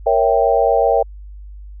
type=chord; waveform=sine; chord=A# diminished seventh; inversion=none; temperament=equal; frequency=466.2 / 554.4 / 659.3 / 784 Hz; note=A#4 / C#5 / E5 / G5; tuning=0 / 0 / 0 / 0 cents; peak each=-17 dBFS; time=0.06-1.03 s; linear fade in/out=10 ms; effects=added 50 Hz sine -32 dBFS peak until 1.8 s